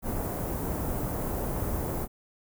pink band-stop noise, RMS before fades -31 dBFS, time 0.02-2.08 s, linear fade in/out 50 ms, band 830 to 16000 Hz, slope 12 dB/octave, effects none

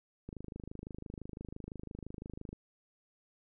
click train, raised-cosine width 3 ms, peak -30 dBFS, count 59, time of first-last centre 0.29-2.529 s, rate 25.9 Hz, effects none

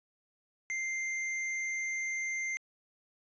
sine tone with hard clipping, 2093 Hz, C7, in tune, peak -34 dBFS, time 0.7-2.57 s, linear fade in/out 0 ms, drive 13 dB, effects resampled to 16000 Hz

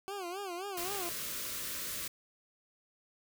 20% pulse tone with vibrato, 374.3 Hz, F#4, 20 cents sharp, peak -33 dBFS, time 0.08-1.09 s, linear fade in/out 0 ms, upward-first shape sine, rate 3.8 Hz, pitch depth 150 cents each way
white band-stop noise, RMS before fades -39 dBFS, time 0.77-2.08 s, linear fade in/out 5 ms, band 650 to 1000 Hz, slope 96 dB/octave
effects none

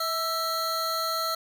square tone cluster, 648 / 1325 / 4249 Hz, E5 / E6 / C8, -30 / +9 / +26 cents, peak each -34 / -29 / -33 dBFS, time 0-1.35 s, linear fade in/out 5 ms, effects none

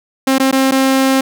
sawtooth tone with dropouts, 266.3 Hz, C4, 31 cents sharp, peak -6 dBFS, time 0.27-1.21 s, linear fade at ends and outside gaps 5 ms, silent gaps 0.383-0.398 / 0.513-0.526 / 0.712-0.719 s, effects none

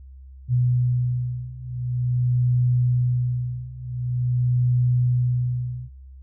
sine beating tone pair, 123.47 / 123.93 Hz, B2 / B2, 0 / +6 cents, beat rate 0.46 Hz, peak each -23 / -21 dBFS, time 0.48-5.9 s, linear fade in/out 50 ms, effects added 66 Hz sine -40 dBFS peak until 6.22 s

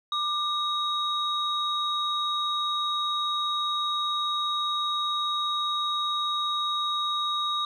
sine tone pair together, 1191 / 3783 Hz, D6 / A#7, +24 / +25 cents, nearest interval octave + minor sixth, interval 2001 cents, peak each -27 dBFS, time 0.12-7.65 s, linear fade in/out 2 ms, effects tanh soft clip ceiling -18 dBFS

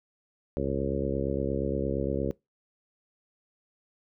harmonic tone with a mistuned harmonic, 68.6 Hz, C#2, 17 cents flat, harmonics 1 / 2 / 3 / 4 / 5 / 6 / 7 / 8, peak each -35 / -35 / -35 / -35 / -35 / -35 / -35 / -35 dBFS, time 0.57-2.31 s, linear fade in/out 0 ms, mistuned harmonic 1, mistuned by +32 cents, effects noise-tail reverb RT60 0.2 s tail -23 dB re dry

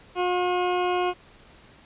20% pulse tone, 359.3 Hz, F4, 49 cents sharp, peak -17 dBFS, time 0.15-1.14 s, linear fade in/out 50 ms, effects pink hiss -52 dBFS RMS until 1.85 s + resampled to 8000 Hz

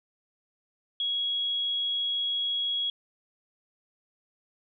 sine tone, 3322 Hz, G#7, in tune, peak -26 dBFS, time 1-2.9 s, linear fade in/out 2 ms, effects none

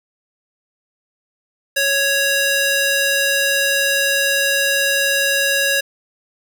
square tone with high-pass filter, 554.4 Hz, C#5, in tune, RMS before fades -17 dBFS, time 1.76-5.81 s, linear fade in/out 10 ms, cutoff 1300 Hz, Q 0.83, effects none

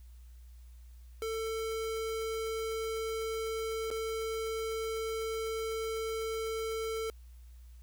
square tone with dropouts, 446 Hz, A4, 23 cents sharp, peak -34 dBFS, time 1.22-7.1 s, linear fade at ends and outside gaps 1 ms, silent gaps 3.904-3.912 s, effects added 60 Hz sine -49 dBFS peak until 7.82 s + white hiss -69 dBFS RMS until 7.82 s

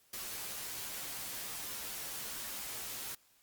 white noise with comb filter, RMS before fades -42 dBFS, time 0.13-3.15 s, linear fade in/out 5 ms, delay 12 ms, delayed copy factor -0.65, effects white hiss -68 dBFS RMS until 3.42 s + Opus 48 kbps

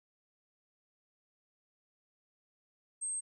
sine tone, 8372 Hz, C9, in tune, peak -34 dBFS, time 3.01-3.21 s, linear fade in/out 20 ms, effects none

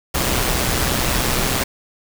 pink noise with amplitude modulation, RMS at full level -17 dBFS, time 0.14-1.64 s, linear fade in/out 10 ms, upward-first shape sine, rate 126 Hz, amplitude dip 50%, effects none

